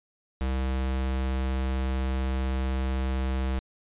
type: tone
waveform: square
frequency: 65.41 Hz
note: C2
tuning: in tune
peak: -26 dBFS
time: 0.41-3.59 s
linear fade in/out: 0 ms
effects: resampled to 8000 Hz